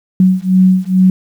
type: beating tone pair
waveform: sine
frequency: 185 / 187.3 Hz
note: F#3 / F#3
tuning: 0 / +21 cents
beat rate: 2.3 Hz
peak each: -10 dBFS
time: 0.2-1.1 s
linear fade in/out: 2 ms
effects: 7-bit